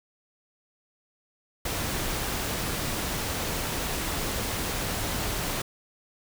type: noise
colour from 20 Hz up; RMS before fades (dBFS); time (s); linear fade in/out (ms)
pink; -30; 1.65-5.62; 5
effects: none